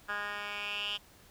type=tone with band-pass filter sweep; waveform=10% pulse; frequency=205.4 Hz; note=G#3; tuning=19 cents flat; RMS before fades=-37 dBFS; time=0.08-0.98 s; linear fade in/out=20 ms; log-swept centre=1600 to 3100 Hz; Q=5.8; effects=pink hiss -59 dBFS RMS until 1.3 s

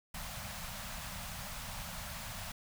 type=band-stop noise; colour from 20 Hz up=pink; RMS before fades=-43 dBFS; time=0.14-2.52 s; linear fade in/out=5 ms; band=220 to 580 Hz; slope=48 dB/octave; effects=none

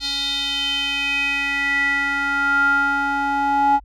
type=tone with band-pass filter sweep; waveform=square; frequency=280.1 Hz; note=C#4; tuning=18 cents sharp; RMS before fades=-20 dBFS; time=0-3.8 s; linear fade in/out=50 ms; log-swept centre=4100 to 880 Hz; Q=6.3; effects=added 50 Hz sine -42 dBFS peak until 3.84 s

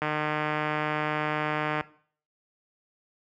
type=click train; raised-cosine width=0.5 ms; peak=-13 dBFS; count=273; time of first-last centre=0.02-1.809 s; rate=152 Hz; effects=noise-tail reverb RT60 0.5 s tail -18 dB re dry + high-pass 60 Hz 12 dB/octave

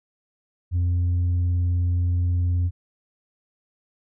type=tone; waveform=sine; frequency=88.1 Hz; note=F2; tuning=16 cents sharp; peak=-16 dBFS; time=0.71-2.71 s; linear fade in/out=50 ms; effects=tanh soft clip ceiling -18 dBFS

